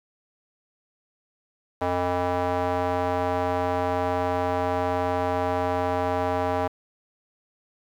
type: tone with band-pass filter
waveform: square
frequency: 89.3 Hz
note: F2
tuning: 39 cents sharp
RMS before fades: -25 dBFS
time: 1.81-6.68 s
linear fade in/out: 10 ms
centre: 760 Hz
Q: 1.8
effects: 9-bit